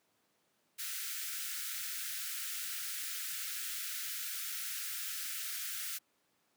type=high-pass noise; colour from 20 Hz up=white; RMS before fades=-40 dBFS; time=0.78-5.99 s; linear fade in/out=20 ms; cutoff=1300 Hz; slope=96 dB/octave; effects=pink hiss -75 dBFS RMS until 6.56 s + high-pass 200 Hz 12 dB/octave